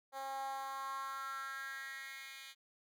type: tone with high-pass filter sweep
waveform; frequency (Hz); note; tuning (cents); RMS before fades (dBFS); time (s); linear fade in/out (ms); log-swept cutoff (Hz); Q
10% pulse; 270.2; C#4; -44; -44; 0.12-2.55; 50; 670 to 2700; 4.9
effects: none